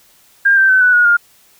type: tone with pitch steps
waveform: sine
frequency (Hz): 1604 / 1563.7 / 1524.5 / 1486.2 / 1448.9 / 1412.6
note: G6 / G6 / G6 / F#6 / F#6 / F6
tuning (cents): +39 / -5 / -49 / +7 / -37 / +19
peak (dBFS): -7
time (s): 0.45-1.17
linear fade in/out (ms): 10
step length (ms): 120
effects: white hiss -50 dBFS RMS until 1.59 s